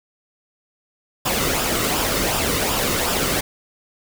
pink noise with flanger, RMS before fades -21 dBFS, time 1.25-3.41 s, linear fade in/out 10 ms, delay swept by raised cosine 0.47 to 1.26 ms, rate 2.7 Hz, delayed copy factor -0.5, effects none

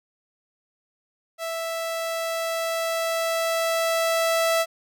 sawtooth tone with level ramp, 659.3 Hz, E5, in tune, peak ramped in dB -24 to -15 dBFS, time 1.38-4.66 s, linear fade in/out 50 ms, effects none

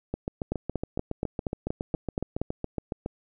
two click trains, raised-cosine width 2 ms, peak -14 / -16 dBFS, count 9 / 22, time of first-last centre 0.52-2.416 / 0.14-3.061 s, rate 4.22 / 7.19 Hz, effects none

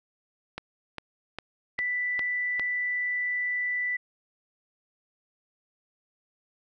click train, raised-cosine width 0.3 ms, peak -18 dBFS, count 6, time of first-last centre 0.58-2.596 s, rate 2.48 Hz
sine tone, 1979 Hz, B6, 3 cents sharp, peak -26 dBFS, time 1.78-3.97 s, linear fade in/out 10 ms
effects none

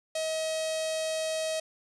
sawtooth tone with notch filter, 636 Hz, D#5, 38 cents sharp, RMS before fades -31 dBFS, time 0.15-1.6 s, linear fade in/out 5 ms, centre 1400 Hz, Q 0.67, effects resampled to 24000 Hz + 9-bit

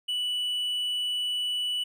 triangle tone, 2960 Hz, F#7, in tune, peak -25 dBFS, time 0.08-1.84 s, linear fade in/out 10 ms, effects none

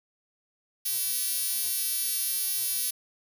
5% pulse tone with high-pass filter, 385.8 Hz, G4, 28 cents flat, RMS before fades -29 dBFS, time 0.85-2.91 s, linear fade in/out 10 ms, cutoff 9000 Hz, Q 0.92, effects none

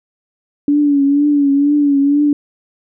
sine tone with vibrato, 285.9 Hz, D4, 46 cents flat, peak -9 dBFS, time 0.68-2.33 s, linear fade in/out 2 ms, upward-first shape triangle, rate 2.1 Hz, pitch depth 60 cents each way, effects none

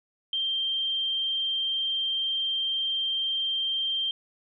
sine tone, 3161 Hz, G7, 14 cents sharp, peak -25 dBFS, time 0.33-4.11 s, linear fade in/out 2 ms, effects none

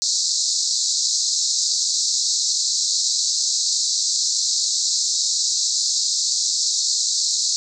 pink band-pass noise, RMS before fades -21 dBFS, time 0.02-7.56 s, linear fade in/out 0 ms, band 4000 to 7700 Hz, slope 96 dB/octave, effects none

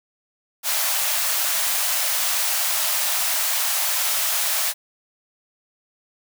white high-pass noise, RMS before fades -22 dBFS, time 0.63-4.74 s, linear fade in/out 50 ms, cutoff 570 Hz, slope 96 dB/octave, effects none

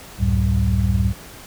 sine tone cluster, 69 / 87.1 / 106.5 / 190.7 Hz, C#2 / F2 / G#2 / G3, -7 / -4 / +44 / -47 cents, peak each -19 / -25 / -19 / -23 dBFS, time 0.18-1.14 s, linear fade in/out 50 ms, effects pink hiss -40 dBFS RMS until 1.46 s

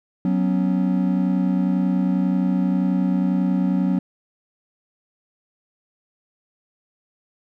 triangle chord, F# suspended fourth, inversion none, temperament equal, 185 / 246.9 / 277.2 Hz, F#3 / B3 / C#4, 0 / 0 / 0 cents, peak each -17 / -23 / -22 dBFS, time 0.25-3.99 s, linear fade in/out 2 ms, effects none

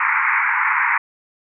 white band-pass noise, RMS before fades -18 dBFS, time 0-0.98 s, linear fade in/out 5 ms, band 870 to 2300 Hz, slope 96 dB/octave, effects none

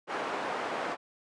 white band-pass noise, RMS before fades -34 dBFS, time 0.07-0.97 s, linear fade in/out 50 ms, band 340 to 1100 Hz, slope 12 dB/octave, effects resampled to 22050 Hz

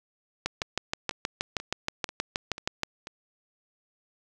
two click trains, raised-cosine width 0.2 ms, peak -21 / -10 dBFS, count 6 / 16, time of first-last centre 0.62-3.071 / 0.46-2.833 s, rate 2.04 / 6.32 Hz, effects none

